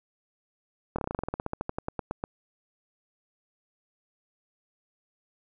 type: slowing click train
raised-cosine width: 1 ms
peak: -16 dBFS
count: 21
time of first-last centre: 0.96-2.239 s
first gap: 25 ms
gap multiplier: 1.09
effects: none